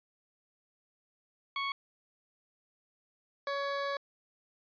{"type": "tone pair in turn", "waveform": "20% pulse", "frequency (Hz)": [1108.7, 560.8], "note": ["C#6", "C#5"], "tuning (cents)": [0, 20], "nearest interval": "octave", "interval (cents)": 1180, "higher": "first", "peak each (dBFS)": -27, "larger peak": "neither", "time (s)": [[1.56, 1.72], [3.47, 3.97]], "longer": "second", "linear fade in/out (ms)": 2, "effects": ["resampled to 11025 Hz"]}